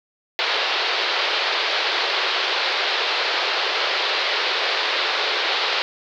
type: band-pass noise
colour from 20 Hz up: white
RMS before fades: -22 dBFS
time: 0.39-5.82 s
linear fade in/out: 0 ms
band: 370 to 4500 Hz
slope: 48 dB/octave
effects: none